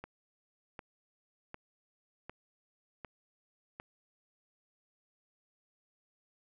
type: click train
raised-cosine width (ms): 0.5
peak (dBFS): -28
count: 6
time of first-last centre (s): 0.04-3.799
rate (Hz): 1.33
effects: none